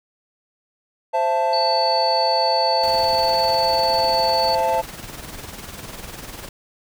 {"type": "chord", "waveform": "triangle", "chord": "A minor", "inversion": "first", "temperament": "equal with one note detuned", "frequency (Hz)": [523.3, 670.8, 880], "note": ["C5", "E5", "A5"], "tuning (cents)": [0, 30, 0], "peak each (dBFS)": [-21, -20, -18], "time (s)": [1.13, 4.82], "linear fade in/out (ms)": 20}
{"type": "tone", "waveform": "sine", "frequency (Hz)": 4476, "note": "C#8", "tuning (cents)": 16, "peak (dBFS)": -22, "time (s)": [1.53, 4.55], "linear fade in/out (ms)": 2}
{"type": "noise with tremolo", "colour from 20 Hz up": "pink", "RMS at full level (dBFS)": -33, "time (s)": [2.83, 6.49], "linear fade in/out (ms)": 5, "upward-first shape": "sine", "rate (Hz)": 20, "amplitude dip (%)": 55}
{"effects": []}